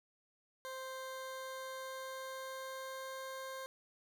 20% pulse tone with pitch glide, 523.3 to 528.5 Hz, C5 to C5, 0 to +17 cents, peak -38 dBFS, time 0.65-3.66 s, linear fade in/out 0 ms, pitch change +17 cents, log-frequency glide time 0.98-3.23 s, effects none

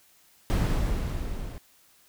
brown noise with level ramp, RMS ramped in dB -21 to -37 dBFS, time 0.5-1.58 s, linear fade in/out 0 ms, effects white hiss -60 dBFS RMS until 2.08 s

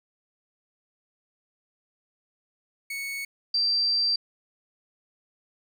40% pulse / sine tone pair in turn, 2217 / 4698 Hz, C#7 / D8, 0 / 0 cents, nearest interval octave + minor second, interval 1300 cents, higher second, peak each -30 / -21 dBFS, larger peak second, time 2.9-3.25 / 3.54-4.16 s, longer second, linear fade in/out 5 ms, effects none

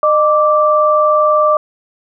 sine tone pair together, 610 / 1171.3 Hz, D#5 / D6, -34 / -5 cents, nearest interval major seventh, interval 1129 cents, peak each -11 dBFS, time 0.03-1.57 s, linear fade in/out 2 ms, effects none

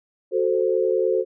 sine chord, F# diminished, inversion none, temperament equal, 370 / 440 / 523.3 Hz, F#4 / A4 / C5, 0 / 0 / 0 cents, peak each -22 / -22 / -23 dBFS, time 0.31-1.25 s, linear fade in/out 50 ms, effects none

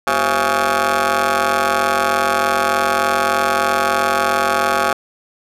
15% pulse ring-modulated tone, 146.83 Hz, D3, in tune, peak -5 dBFS, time 0.07-4.93 s, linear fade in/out 2 ms, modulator 976 Hz, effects resampled to 32000 Hz

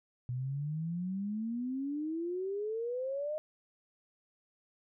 sine exponential sweep, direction up, 121.8 to 622.3 Hz, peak -33 dBFS, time 0.29-3.38 s, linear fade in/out 0 ms, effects none

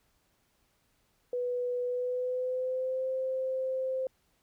sine tone with pitch glide, 492.6 to 521.9 Hz, B4 to C5, -5 to -4 cents, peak -29 dBFS, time 1.33-4.07 s, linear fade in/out 2 ms, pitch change +101 cents, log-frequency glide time 1.84-3.08 s, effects pink hiss -72 dBFS RMS until 4.42 s

